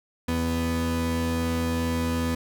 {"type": "tone pair together", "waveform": "35% pulse", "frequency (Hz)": [82.66, 247.7], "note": ["E2", "B3"], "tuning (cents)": [5, 5], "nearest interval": "octave + perfect fifth", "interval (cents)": 1900, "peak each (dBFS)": [-26, -24], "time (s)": [0.28, 2.35], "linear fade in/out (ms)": 5, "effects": []}